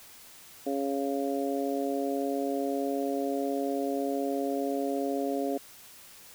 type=harmonic tone; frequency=138.59 Hz; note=C#3; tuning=in tune; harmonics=2 / 3 / 4 / 5; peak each=-31 / -33 / -34 / -35 dBFS; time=0.66-5.58 s; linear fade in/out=10 ms; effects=white hiss -51 dBFS RMS until 6.34 s